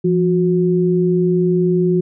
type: tone pair together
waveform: sine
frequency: 171.83 / 364.1 Hz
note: F3 / F#4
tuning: -28 / -28 cents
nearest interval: octave + minor second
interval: 1300 cents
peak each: -15 dBFS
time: 0.04-2.01 s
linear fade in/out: 10 ms
effects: none